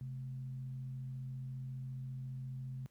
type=tone with frequency modulation; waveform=sine; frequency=130.81 Hz; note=C3; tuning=in tune; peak=-40 dBFS; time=0.01-2.86 s; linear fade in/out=0 ms; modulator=85.4 Hz; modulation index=0.32; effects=pink hiss -75 dBFS RMS until 2.9 s + high-pass 60 Hz 12 dB/octave